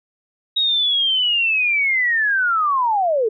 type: linear sweep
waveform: sine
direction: down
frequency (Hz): 3808 to 415.3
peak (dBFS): -15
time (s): 0.56-3.29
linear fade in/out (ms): 10
effects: none